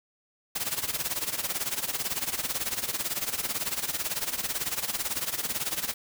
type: noise with tremolo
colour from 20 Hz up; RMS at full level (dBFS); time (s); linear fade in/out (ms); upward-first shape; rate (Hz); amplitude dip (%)
white; -28; 0.55-5.94; 10; sine; 18; 80
effects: none